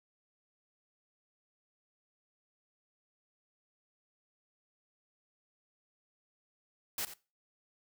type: noise with echo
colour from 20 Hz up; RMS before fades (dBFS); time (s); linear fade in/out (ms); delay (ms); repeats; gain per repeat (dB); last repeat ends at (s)
white; -36; 6.98-7.05; 2; 88; 1; -12; 7.138
effects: noise-tail reverb RT60 0.3 s tail -19 dB re dry